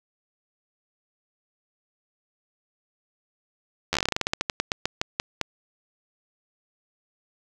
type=slowing click train; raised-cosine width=0.2 ms; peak=-6 dBFS; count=22; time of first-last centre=3.93-5.413 s; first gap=11 ms; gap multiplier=1.16; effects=none